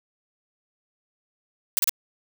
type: noise bursts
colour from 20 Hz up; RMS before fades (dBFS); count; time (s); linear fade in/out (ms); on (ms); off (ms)
blue; -20; 3; 1.77-1.894; 0; 20; 32
effects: none